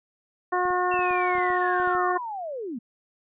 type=harmonic tone; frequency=361.1 Hz; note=F#4; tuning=42 cents flat; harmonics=1 / 2 / 3 / 4 / 5; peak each=-27 / -26 / -26 / -33 / -33 dBFS; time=0.52-2.18 s; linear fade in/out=10 ms
type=clicks; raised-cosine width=3 ms; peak=-32 dBFS; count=11; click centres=0.654 / 0.705 / 0.941 / 0.992 / 1.109 / 1.353 / 1.383 / 1.503 / 1.8 / 1.875 / 1.951 s
type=linear sweep; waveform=sine; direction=down; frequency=2724 to 211.3 Hz; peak=-30 dBFS; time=0.91-2.79 s; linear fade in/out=10 ms
type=noise; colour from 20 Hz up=blue; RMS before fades=-38 dBFS; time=0.98-1.97 s; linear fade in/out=50 ms
effects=resampled to 8000 Hz